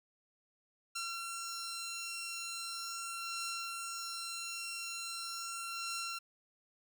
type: beating tone pair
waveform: 10% pulse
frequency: 1363 / 1363.4 Hz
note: F6 / F6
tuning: -43 / -42 cents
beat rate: 0.4 Hz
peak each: -32 / -39 dBFS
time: 0.95-6.19 s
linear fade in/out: 10 ms
effects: none